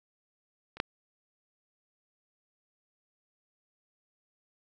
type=clicks; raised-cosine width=0.3 ms; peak=-29 / -11 dBFS; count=2; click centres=0.77 / 0.801 s; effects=none